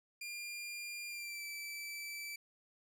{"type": "tone with pitch glide", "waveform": "sawtooth", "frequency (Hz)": [2400, 2321], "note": ["D7", "D7"], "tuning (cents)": [37, -21], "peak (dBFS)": -39, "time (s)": [0.21, 2.36], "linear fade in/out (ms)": 5, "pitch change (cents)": -58, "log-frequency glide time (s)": [1.09, 1.44], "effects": []}